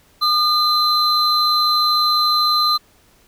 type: tone pair together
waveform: triangle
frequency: 1211 / 4073 Hz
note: D#6 / C8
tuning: -47 / -47 cents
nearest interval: octave + major sixth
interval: 2100 cents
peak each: -15 dBFS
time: 0.21-2.78 s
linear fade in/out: 20 ms
effects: pink hiss -54 dBFS RMS until 3.27 s